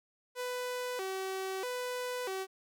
sawtooth tone with vibrato, 435.5 Hz, A4, 18 cents flat, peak -31 dBFS, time 0.35-2.47 s, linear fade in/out 50 ms, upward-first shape square, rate 0.78 Hz, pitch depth 230 cents each way, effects none

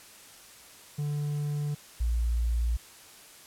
triangle / sine tone pair in turn, 146.83 / 58.27 Hz, D3 / A#1, 0 / 0 cents, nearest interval octave + major third, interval 1600 cents, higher first, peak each -26 / -24 dBFS, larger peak second, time 0.98-1.75 / 2-2.77 s, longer neither, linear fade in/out 10 ms, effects white hiss -51 dBFS RMS until 3.46 s + low-pass 12000 Hz 12 dB/octave

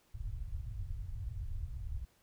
pink low-pass noise, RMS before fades -40 dBFS, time 0.14-2.05 s, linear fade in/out 5 ms, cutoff 120 Hz, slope 48 dB/octave, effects pink hiss -70 dBFS RMS until 2.22 s

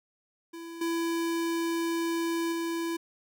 square tone with level steps, 333.9 Hz, E4, 22 cents sharp, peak -40 / -28 / -30 dBFS, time 0.53-2.97 s, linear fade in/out 10 ms, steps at 0.81 / 2.52 s, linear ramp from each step 5 ms, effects none

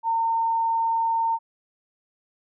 sine tone, 911 Hz, A#5, 40 cents flat, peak -20 dBFS, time 0.03-1.39 s, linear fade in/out 50 ms, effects none

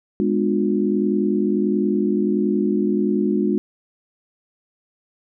sine chord, G# diminished seventh, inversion none, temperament just, 207.7 / 249.2 / 299 / 358.8 Hz, G#3 / B3 / D4 / F4, 0 / +16 / +31 / +47 cents, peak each -20 / -26 / -23 / -22 dBFS, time 0.2-3.58 s, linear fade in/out 0 ms, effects none

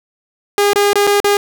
sawtooth tone with dropouts, 407.1 Hz, G#4, 35 cents flat, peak -6 dBFS, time 0.58-1.37 s, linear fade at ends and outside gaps 1 ms, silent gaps 0.733-0.758 / 0.932-0.956 / 1.069-1.074 / 1.202-1.244 s, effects none

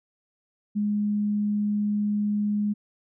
sine tone, 207.7 Hz, G#3, in tune, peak -22 dBFS, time 0.75-2.74 s, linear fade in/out 20 ms, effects none

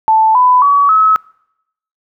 sine tone with pitch steps, 880 / 999.2 / 1134.6 / 1288.4 Hz, A5 / B5 / C#6 / E6, 0 / +20 / +40 / -40 cents, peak -6 dBFS, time 0.08-1.16 s, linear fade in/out 0 ms, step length 270 ms, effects noise-tail reverb RT60 0.8 s tail -24 dB re dry

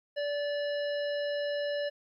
harmonic tone, 580 Hz, D5, 22 cents flat, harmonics 1 / 3 / 5 / 7 / 9, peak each -30 / -40 / -44 / -47 / -49 dBFS, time 0.16-1.9 s, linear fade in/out 20 ms, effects 12-bit

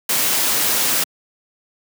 white noise, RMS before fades -18 dBFS, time 0.09-1.04 s, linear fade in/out 5 ms, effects high-pass 150 Hz 12 dB/octave

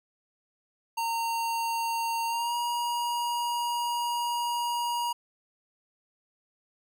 square tone with pitch glide, 920 to 953.5 Hz, A#5 to A#5, -23 to +39 cents, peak -28 dBFS, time 0.97-5.13 s, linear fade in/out 10 ms, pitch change +62 cents, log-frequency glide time 2.26-2.55 s, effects none

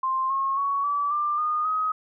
sine tone with pitch steps, 1051 / 1083.7 / 1117.4 / 1152.1 / 1187.9 / 1224.8 / 1262.9 Hz, C6 / C#6 / C#6 / D6 / D6 / D#6 / D#6, +7 / -40 / +13 / -34 / +19 / -28 / +25 cents, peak -22 dBFS, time 0.03-1.92 s, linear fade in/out 5 ms, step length 270 ms, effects none

